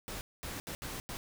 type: noise bursts at uneven times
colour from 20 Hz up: pink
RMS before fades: -41 dBFS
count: 5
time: 0.08-0.21 / 0.43-0.6 / 0.67-0.75 / 0.82-1 / 1.09-1.17 s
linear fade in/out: 0 ms
effects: none